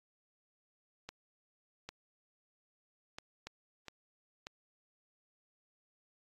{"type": "clicks", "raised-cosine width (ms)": 0.2, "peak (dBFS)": -26, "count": 6, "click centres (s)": [1.09, 1.89, 3.185, 3.47, 3.883, 4.469], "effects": ["AAC 32 kbps"]}